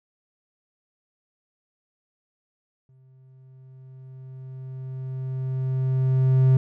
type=tone with exponential growth; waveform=triangle; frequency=130.81 Hz; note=C3; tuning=in tune; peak=-11 dBFS; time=2.89-6.57 s; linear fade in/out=2 ms; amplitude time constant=800 ms; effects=none